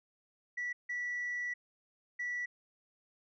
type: tone bursts at uneven times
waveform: sine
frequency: 1950 Hz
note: B6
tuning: 23 cents flat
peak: -33 dBFS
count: 3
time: 0.57-0.73 / 0.89-1.54 / 2.19-2.46 s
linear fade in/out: 10 ms
effects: tanh soft clip ceiling -31 dBFS